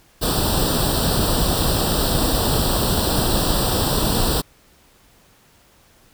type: noise with comb filter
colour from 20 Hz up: pink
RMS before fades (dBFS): -19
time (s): 0.21-4.42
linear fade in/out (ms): 20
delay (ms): 0.23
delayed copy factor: +0.9
effects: pink hiss -54 dBFS RMS until 6.13 s